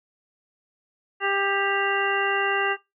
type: harmonic tone with a mistuned harmonic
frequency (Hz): 396.7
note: G4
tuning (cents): +21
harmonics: 1 / 2 / 3 / 4 / 5 / 7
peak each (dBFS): -28 / -28 / -28 / -28 / -28 / -28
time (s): 1.2-2.77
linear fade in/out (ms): 50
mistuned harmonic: 5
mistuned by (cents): -20
effects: noise-tail reverb RT60 0.2 s tail -20 dB re dry

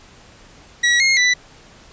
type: tone with pitch steps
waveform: sawtooth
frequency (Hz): 1924 / 2144 / 1979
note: B6 / C7 / B6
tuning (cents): -46 / +42 / +3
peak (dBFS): -9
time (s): 0.83-1.34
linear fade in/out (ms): 10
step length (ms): 170
effects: pink hiss -46 dBFS RMS until 1.92 s + resampled to 16000 Hz

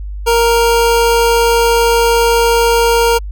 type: tone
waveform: 25% pulse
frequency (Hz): 466.2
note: A#4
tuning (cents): 0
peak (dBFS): -5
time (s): 0.26-3.19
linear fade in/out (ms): 20
effects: added 50 Hz sine -21 dBFS peak until 3.31 s

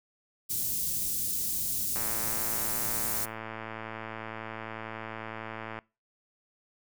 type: band-stop noise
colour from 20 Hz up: white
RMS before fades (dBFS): -31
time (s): 0.49-3.26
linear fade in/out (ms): 20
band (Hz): 220 to 7000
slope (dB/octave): 12
type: click train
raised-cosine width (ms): 0.5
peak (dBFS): -23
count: 426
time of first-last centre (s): 1.96-5.789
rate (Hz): 111
effects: noise-tail reverb RT60 0.3 s tail -23 dB re dry

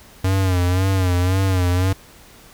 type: tone with vibrato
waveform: square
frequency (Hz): 92.5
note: F#2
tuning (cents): 0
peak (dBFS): -16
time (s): 0.24-1.93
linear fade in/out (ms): 5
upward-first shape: sine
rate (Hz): 1.9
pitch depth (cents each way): 75
effects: pink hiss -46 dBFS RMS until 2.53 s

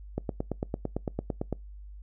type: click train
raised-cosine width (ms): 2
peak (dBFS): -16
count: 13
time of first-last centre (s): 0.18-1.527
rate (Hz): 8.91
effects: noise-tail reverb RT60 0.2 s tail -25 dB re dry + added 50 Hz sine -42 dBFS peak until 2.02 s

